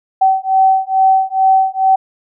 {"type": "beating tone pair", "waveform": "sine", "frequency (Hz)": [764, 766.3], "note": ["G5", "G5"], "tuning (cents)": [-45, -40], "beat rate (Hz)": 2.3, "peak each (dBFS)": -12, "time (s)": [0.21, 1.96], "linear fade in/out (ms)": 10, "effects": []}